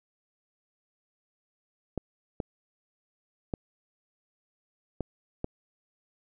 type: clicks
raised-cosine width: 2 ms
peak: -17 dBFS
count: 5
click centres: 1.977 / 2.402 / 3.538 / 5.007 / 5.444 s
effects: none